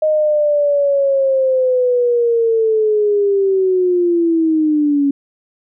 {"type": "linear sweep", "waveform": "sine", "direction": "down", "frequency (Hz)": [622.3, 277.5], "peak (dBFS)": -11, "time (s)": [0.02, 5.11], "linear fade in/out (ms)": 5, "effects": []}